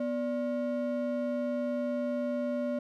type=ring-modulated tone; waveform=triangle; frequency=415.3 Hz; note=G#4; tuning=in tune; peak=-24 dBFS; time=0-2.79 s; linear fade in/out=5 ms; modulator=169 Hz; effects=none